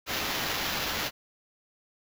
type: noise with sample-and-hold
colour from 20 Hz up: white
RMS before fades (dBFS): -31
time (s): 0.06-1.11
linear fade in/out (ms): 50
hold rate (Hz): 8820
effects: none